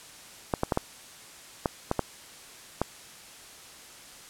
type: clicks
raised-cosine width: 1 ms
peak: -10 dBFS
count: 8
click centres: 0.538 / 0.634 / 0.722 / 0.774 / 1.658 / 1.914 / 1.993 / 2.816 s
effects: white hiss -48 dBFS RMS until 4.29 s + low-pass 10000 Hz 12 dB/octave